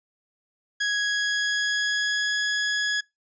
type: tone with pitch glide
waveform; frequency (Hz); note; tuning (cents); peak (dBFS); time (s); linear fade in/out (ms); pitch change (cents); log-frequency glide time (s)
sawtooth; 1661.2 to 1678.6; G#6 to G#6; 0 to +18; -19; 0.8-3.01; 10; +18; 0.97-2.36
effects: noise-tail reverb RT60 0.2 s tail -25 dB re dry + resampled to 16000 Hz